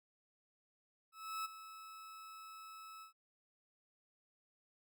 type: tone with ADSR envelope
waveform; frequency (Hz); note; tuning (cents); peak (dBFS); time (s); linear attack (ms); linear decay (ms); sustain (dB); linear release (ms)
40% pulse; 1300; E6; -24; -37; 1.12-3.13; 330; 17; -13; 110
effects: none